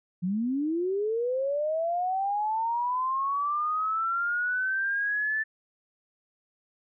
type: linear sweep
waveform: sine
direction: up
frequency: 170.5 to 1765 Hz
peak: -25 dBFS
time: 0.22-5.44 s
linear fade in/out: 20 ms
effects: none